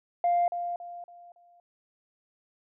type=tone with echo; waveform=sine; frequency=698.5 Hz; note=F5; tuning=in tune; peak=-20 dBFS; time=0.24-0.48 s; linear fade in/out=2 ms; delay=280 ms; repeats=4; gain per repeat=-9 dB; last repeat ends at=1.6 s; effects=tanh soft clip ceiling -18 dBFS